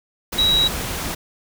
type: tone in noise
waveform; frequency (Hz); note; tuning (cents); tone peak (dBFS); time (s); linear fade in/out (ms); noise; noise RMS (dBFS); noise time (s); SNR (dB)
sine; 3862; B7; -39; -14; 0.38-0.68; 10; pink; -26; 0.32-1.15; +9
effects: none